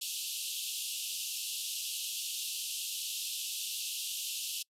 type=band-pass noise; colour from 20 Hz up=pink; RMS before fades=-38 dBFS; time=0.01-4.63 s; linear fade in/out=10 ms; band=2700 to 14000 Hz; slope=96 dB/octave; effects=noise-tail reverb RT60 0.1 s tail -26 dB re dry